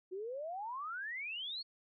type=exponential sweep; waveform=sine; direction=up; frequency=357.5 to 4435 Hz; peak=-39 dBFS; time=0.11-1.63 s; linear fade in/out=20 ms; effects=none